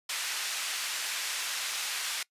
pink band-pass noise, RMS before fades -34 dBFS, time 0.09-2.23 s, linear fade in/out 5 ms, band 1800 to 10000 Hz, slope 12 dB/octave, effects noise-tail reverb RT60 0.1 s tail -23 dB re dry + resampled to 32000 Hz

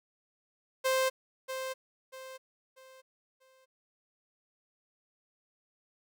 sawtooth tone with echo, 523.3 Hz, C5, in tune, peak -22 dBFS, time 0.84-1.1 s, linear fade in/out 20 ms, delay 640 ms, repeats 4, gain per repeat -9 dB, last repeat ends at 3.66 s, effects none

